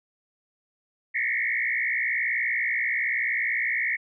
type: tone with frequency modulation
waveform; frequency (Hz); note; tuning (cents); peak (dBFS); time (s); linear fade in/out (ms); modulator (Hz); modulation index
sine; 2024; B6; +42; -23; 1.14-3.97; 20; 60.5; 3.6
effects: none